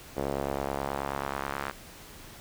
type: tone with band-pass filter sweep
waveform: sawtooth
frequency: 69.3 Hz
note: C#2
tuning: in tune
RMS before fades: -33 dBFS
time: 0.16-1.72 s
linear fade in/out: 20 ms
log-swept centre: 510 to 1400 Hz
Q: 1.4
effects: pink hiss -48 dBFS RMS until 2.4 s